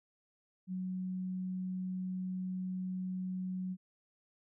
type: tone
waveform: sine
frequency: 185 Hz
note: F#3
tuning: in tune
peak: -35 dBFS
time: 0.67-3.77 s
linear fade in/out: 50 ms
effects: none